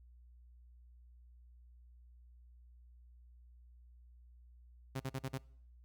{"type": "tone bursts", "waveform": "sawtooth", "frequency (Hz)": 133, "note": "C3", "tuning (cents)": 29, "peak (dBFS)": -33, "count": 5, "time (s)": [4.95, 5.381], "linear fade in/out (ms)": 10, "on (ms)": 51, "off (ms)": 44, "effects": ["noise-tail reverb RT60 0.7 s tail -25 dB re dry", "added 60 Hz sine -57 dBFS peak until 5.84 s"]}